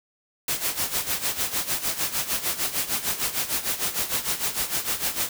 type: noise with tremolo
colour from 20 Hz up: white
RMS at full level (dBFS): -24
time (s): 0.48-5.29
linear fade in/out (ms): 2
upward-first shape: sine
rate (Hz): 6.6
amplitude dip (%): 75
effects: none